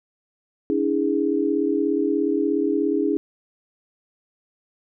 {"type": "tone cluster", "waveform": "sine", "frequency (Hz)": [285.2, 322.1, 412.6], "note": ["C#4", "E4", "G#4"], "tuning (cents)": [49, -40, -11], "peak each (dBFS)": -23, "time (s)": [0.7, 3.17], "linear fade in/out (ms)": 0, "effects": []}